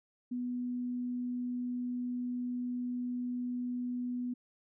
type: tone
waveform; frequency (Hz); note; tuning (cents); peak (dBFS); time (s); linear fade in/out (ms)
sine; 246.5; B3; -3; -33; 0.31-4.34; 10
effects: none